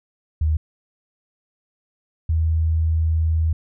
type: tone pair in turn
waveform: sine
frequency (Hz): 77.78 / 80.43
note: D#2 / E2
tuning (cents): 0 / -42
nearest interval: minor second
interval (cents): 58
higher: second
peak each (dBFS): -16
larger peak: neither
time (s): 0.41-0.57 / 2.29-3.53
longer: second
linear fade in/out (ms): 5
effects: none